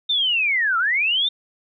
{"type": "linear two-way sweep", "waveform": "sine", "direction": "down then up", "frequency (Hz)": [3653, 1305, 3653], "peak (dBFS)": -17, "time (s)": [0.09, 1.29], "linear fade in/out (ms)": 10, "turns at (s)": 0.78, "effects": []}